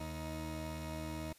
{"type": "tone pair together", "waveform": "20% pulse", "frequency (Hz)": [78.2, 314.3], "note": ["D#2", "D#4"], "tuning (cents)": [9, 18], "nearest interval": "2 octaves", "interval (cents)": 2409, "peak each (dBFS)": [-37, -39], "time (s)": [0, 1.33], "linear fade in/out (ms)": 5, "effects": ["white hiss -64 dBFS RMS until 1.38 s", "resampled to 32000 Hz"]}